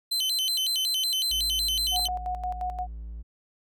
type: tone with vibrato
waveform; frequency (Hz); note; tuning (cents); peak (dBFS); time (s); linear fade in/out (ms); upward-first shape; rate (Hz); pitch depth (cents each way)
40% pulse; 3531; A7; +5; -23; 0.11-2.08; 10; square; 5.4; 250
type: tone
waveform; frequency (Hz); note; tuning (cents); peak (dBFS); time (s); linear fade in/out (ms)
triangle; 56; A1; +31; -33; 1.3-3.23; 20
type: tone with tremolo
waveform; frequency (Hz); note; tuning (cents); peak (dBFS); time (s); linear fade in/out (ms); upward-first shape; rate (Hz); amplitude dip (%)
sine; 730; F#5; -24; -27; 1.91-2.87; 50; square; 5.7; 65
effects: none